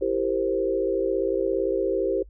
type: chord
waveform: sine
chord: C dominant seventh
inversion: first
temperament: equal with one note detuned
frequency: 334.2 / 392 / 466.2 / 523.3 Hz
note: E4 / G4 / Bb4 / C5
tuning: +24 / 0 / 0 / 0 cents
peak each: -29 / -25 / -29 / -27 dBFS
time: 0.01-2.23 s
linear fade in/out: 10 ms
effects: noise-tail reverb RT60 0.1 s tail -26 dB re dry + added 50 Hz sine -44 dBFS peak until 2.29 s